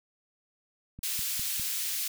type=click train; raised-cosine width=5 ms; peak=-31 dBFS; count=4; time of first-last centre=0.99-1.597 s; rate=4.94 Hz
type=high-pass noise; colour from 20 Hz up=white; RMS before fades=-32 dBFS; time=1.03-2.08 s; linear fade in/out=5 ms; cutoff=2500 Hz; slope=12 dB/octave
effects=none